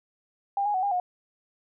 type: tone with pitch steps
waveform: sine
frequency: 799 / 828 / 746 / 807 / 722 Hz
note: G5 / G#5 / F#5 / G#5 / F#5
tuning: +33 / -5 / +14 / -50 / -43 cents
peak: -23 dBFS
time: 0.57-1 s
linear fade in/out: 2 ms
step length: 86 ms
effects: none